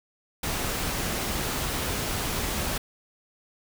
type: noise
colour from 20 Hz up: pink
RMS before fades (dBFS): -29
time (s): 0.43-2.78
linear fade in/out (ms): 5
effects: none